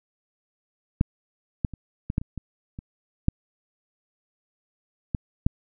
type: clicks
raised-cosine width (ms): 5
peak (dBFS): -6 / -10 / -24 / -15 / -10 / -23 / -20 / -23 / -6 / -12 / -7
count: 11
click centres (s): 1.011 / 1.648 / 1.737 / 2.101 / 2.181 / 2.215 / 2.377 / 2.789 / 3.284 / 5.148 / 5.465
effects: none